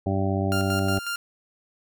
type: harmonic tone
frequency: 97 Hz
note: G2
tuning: 18 cents flat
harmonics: 1 / 2 / 3 / 4 / 6 / 7 / 8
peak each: -25 / -28 / -30 / -31 / -33 / -33 / -34 dBFS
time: 0.06-0.99 s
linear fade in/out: 5 ms
type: tone with tremolo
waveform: sawtooth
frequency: 1396.9 Hz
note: F6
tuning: in tune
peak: -23 dBFS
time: 0.52-1.16 s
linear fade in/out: 0 ms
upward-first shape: square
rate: 5.5 Hz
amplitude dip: 55%
effects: none